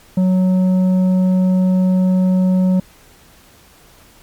sine tone with tanh clipping, 185 Hz, F#3, in tune, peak -12 dBFS, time 0.17-2.8 s, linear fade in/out 5 ms, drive 7 dB, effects pink hiss -47 dBFS RMS until 4.22 s + MP3 96 kbps

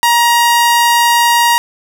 sawtooth tone, 945 Hz, A#5, 23 cents sharp, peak -4 dBFS, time 0.03-1.58 s, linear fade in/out 0 ms, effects none

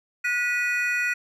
triangle tone cluster, 1456 / 1946 / 2480 Hz, F#6 / B6 / D#7, -28 / -26 / -6 cents, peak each -25 dBFS, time 0.24-1.14 s, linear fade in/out 10 ms, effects none

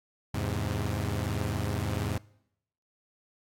sawtooth chord, E augmented, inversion none, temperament equal, 82.41 / 103.83 / 130.81 Hz, E2 / G#2 / B#2, 0 / 0 / 0 cents, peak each -30 / -28 / -31 dBFS, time 0.34-2.18 s, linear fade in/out 5 ms, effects noise-tail reverb RT60 0.8 s tail -24 dB re dry + AAC 64 kbps

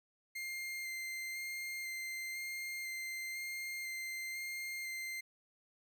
40% pulse tone with vibrato, 2100 Hz, C7, 6 cents sharp, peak -39 dBFS, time 0.35-5.21 s, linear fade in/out 10 ms, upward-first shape square, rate 1 Hz, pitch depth 10 cents each way, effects none

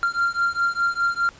triangle beating tone pair, 1384 / 1388.9 Hz, F6 / F6, -16 / -10 cents, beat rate 4.9 Hz, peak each -21 dBFS, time 0.03-1.29 s, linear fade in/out 0 ms, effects pink hiss -48 dBFS RMS until 1.39 s + resampled to 16000 Hz

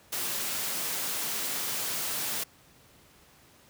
white high-pass noise, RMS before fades -32 dBFS, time 0.12-2.44 s, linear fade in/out 10 ms, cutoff 110 Hz, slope 24 dB/octave, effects pink hiss -58 dBFS RMS until 3.69 s + high-pass 60 Hz 12 dB/octave

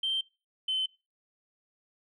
sine tone pair in turn, 3136 / 3061 Hz, G7 / G7, 0 / -42 cents, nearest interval unison, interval 42 cents, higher first, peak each -26 dBFS, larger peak neither, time 0.03-0.21 / 0.68-0.86 s, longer neither, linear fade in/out 5 ms, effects noise-tail reverb RT60 0.3 s tail -23 dB re dry + tanh soft clip ceiling -23 dBFS

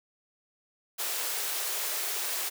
white high-pass noise, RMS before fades -32 dBFS, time 0.98-2.5 s, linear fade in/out 20 ms, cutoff 360 Hz, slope 48 dB/octave, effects none

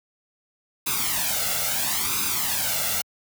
white noise with flanger, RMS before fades -25 dBFS, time 0.86-3.02 s, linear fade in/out 10 ms, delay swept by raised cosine 0.8 to 1.46 ms, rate 0.75 Hz, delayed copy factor +0.75, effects high-pass 60 Hz 12 dB/octave

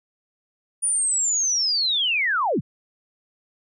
sine linear sweep, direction down, 9640 to 77.78 Hz, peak -19 dBFS, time 0.82-2.61 s, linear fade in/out 20 ms, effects none

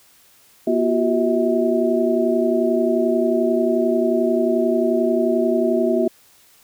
sine tone cluster, 240.1 / 349.3 / 380.6 / 645 Hz, B3 / F4 / F#4 / E5, -49 / 0 / +49 / -38 cents, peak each -21 dBFS, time 0.67-6.08 s, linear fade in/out 5 ms, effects white hiss -53 dBFS RMS until 6.63 s

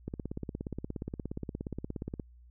click train, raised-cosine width 3 ms, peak -23 dBFS, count 37, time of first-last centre 0.08-2.198 s, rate 17 Hz, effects added 60 Hz sine -53 dBFS peak until 2.5 s

